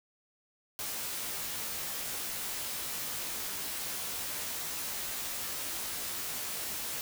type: noise with comb filter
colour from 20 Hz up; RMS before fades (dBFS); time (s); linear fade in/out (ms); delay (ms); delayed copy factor
white; -37; 0.79-7.01; 0; 16; -0.7
effects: none